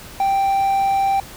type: tone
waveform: triangle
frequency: 784 Hz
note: G5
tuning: in tune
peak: -13 dBFS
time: 0.2-1.2 s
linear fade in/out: 2 ms
effects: pink hiss -38 dBFS RMS until 1.36 s